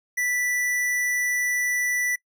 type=tone; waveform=square; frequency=1972 Hz; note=B6; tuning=3 cents flat; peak=-23 dBFS; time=0.17-2.16 s; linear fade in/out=10 ms; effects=noise-tail reverb RT60 0.1 s tail -23 dB re dry